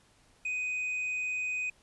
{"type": "tone", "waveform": "triangle", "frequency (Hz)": 2499, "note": "D#7", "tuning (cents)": 7, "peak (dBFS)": -29, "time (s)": [0.45, 1.7], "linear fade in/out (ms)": 5, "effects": ["pink hiss -64 dBFS RMS until 1.82 s", "resampled to 24000 Hz"]}